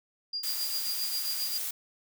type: tone with tremolo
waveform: sine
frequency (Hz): 4813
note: D8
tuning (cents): +42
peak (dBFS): -29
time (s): 0.33-1.58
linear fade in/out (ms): 5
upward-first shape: triangle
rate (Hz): 7.5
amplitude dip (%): 80
type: noise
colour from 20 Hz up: blue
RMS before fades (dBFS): -34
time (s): 0.43-1.71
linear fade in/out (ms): 5
effects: none